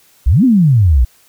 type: exponential two-way sweep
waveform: sine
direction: up then down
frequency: 51.7 to 274.1 to 55.7 Hz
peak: -6 dBFS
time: 0.26-1.05 s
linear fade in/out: 10 ms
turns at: 0.44 s
effects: white hiss -50 dBFS RMS until 1.28 s